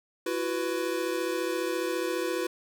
square chord, E suspended second, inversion none, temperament equal with one note detuned, 335.4 / 370 / 493.9 Hz, E4 / F#4 / B4, +30 / 0 / 0 cents, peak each -33 dBFS, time 0.26-2.47 s, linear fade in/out 5 ms, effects none

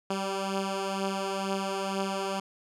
10% pulse beating tone pair, 193.8 / 195.9 Hz, G3 / G3, -20 / -1 cents, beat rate 2.1 Hz, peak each -22 / -27 dBFS, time 0.1-2.4 s, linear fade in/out 5 ms, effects low-pass 9000 Hz 12 dB/octave

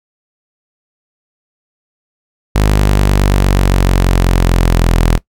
sawtooth exponential sweep, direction down, 51.7 to 41.2 Hz, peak -4 dBFS, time 2.55-5.18 s, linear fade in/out 10 ms, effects noise-tail reverb RT60 0.1 s tail -19 dB re dry

